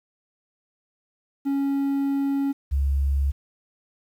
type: tone pair in turn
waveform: triangle / sine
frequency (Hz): 277.2 / 69.3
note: C#4 / C#2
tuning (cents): 0 / 0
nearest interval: 2 octaves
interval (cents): 2400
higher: first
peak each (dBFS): -19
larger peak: neither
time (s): 1.45-2.53 / 2.71-3.32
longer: first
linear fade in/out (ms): 20
effects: 9-bit